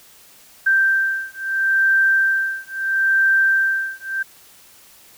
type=beating tone pair; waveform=sine; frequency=1568 / 1568.75 Hz; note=G6 / G6; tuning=0 / +1 cents; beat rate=0.75 Hz; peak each=-18 / -18 dBFS; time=0.66-4.23 s; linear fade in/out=10 ms; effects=white hiss -48 dBFS RMS until 5.17 s